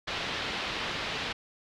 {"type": "low-pass noise", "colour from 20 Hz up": "white", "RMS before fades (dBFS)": -34, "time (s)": [0.07, 1.33], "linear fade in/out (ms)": 10, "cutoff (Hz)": 3900, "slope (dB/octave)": 24, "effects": []}